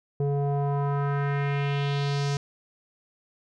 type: tone with low-pass filter sweep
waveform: square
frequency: 141.8 Hz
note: C#3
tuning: 40 cents sharp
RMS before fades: -26 dBFS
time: 0.2-2.37 s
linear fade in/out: 2 ms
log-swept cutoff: 490 to 6100 Hz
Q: 2.2
effects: none